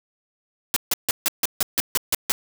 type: noise bursts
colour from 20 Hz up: white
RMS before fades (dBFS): -20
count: 10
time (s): 0.74-2.32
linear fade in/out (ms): 0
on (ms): 23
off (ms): 150
effects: none